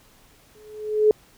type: tone with exponential growth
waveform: sine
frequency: 426.7 Hz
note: G#4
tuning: 47 cents sharp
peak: -10 dBFS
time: 0.55-1.11 s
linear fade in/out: 1 ms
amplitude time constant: 120 ms
effects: pink hiss -55 dBFS RMS until 1.37 s